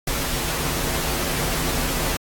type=noise with comb filter; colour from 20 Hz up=pink; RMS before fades=-24 dBFS; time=0.07-2.17 s; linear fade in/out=5 ms; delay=9.9 ms; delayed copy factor=-0.65; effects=AAC 64 kbps